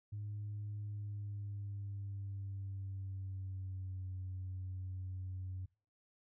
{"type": "tone with pitch glide", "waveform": "sine", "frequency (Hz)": [103.83, 93.04], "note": ["G#2", "F#2"], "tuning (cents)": [0, 10], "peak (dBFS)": -39, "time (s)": [0.12, 5.66], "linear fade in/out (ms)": 10, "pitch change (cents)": -190, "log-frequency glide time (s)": [0.82, 4.1], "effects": ["noise-tail reverb RT60 0.4 s tail -25 dB re dry", "tanh soft clip ceiling -37 dBFS"]}